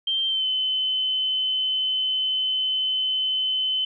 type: tone with pitch glide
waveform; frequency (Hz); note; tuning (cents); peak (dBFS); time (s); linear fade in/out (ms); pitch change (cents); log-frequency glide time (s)
sine; 3146 to 3046; G7 to F#7; +6 to +50; -21; 0.07-3.85; 5; -56; 0.27-0.46
effects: none